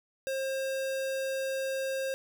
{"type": "tone", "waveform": "square", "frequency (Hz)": 534, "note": "C5", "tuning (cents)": 35, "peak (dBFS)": -31, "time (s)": [0.27, 2.14], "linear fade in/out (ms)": 0, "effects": []}